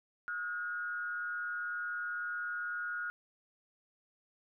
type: tone with frequency modulation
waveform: sine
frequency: 1439 Hz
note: F#6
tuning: 49 cents flat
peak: -35 dBFS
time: 0.28-3.1 s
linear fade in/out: 0 ms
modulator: 156 Hz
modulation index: 0.55
effects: none